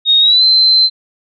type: tone with pitch glide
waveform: sine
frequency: 3729 to 4090 Hz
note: A#7 to C8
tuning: 0 to -40 cents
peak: -6 dBFS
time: 0.05-0.9 s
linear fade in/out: 50 ms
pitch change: +160 cents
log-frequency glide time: 0.2-0.43 s
effects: none

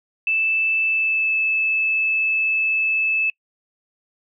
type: tone with pitch glide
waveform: sine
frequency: 2637 to 2616 Hz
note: E7 to E7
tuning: 0 to -14 cents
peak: -17 dBFS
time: 0.27-3.3 s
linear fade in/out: 2 ms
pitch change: -14 cents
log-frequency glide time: 0.86-1.35 s
effects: noise-tail reverb RT60 0.1 s tail -25 dB re dry

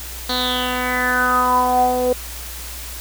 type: tone with low-pass filter sweep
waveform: 10% pulse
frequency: 250.5 Hz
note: B3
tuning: 25 cents sharp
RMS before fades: -18 dBFS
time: 0.29-2.13 s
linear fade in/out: 5 ms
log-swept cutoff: 4400 to 520 Hz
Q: 7
effects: added 60 Hz sine -33 dBFS peak until 3 s + white hiss -33 dBFS RMS until 3 s

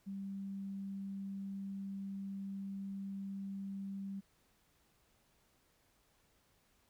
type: tone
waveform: sine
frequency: 196 Hz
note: G3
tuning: in tune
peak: -40 dBFS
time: 0.06-4.21 s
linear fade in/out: 20 ms
effects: pink hiss -73 dBFS RMS until 6.89 s

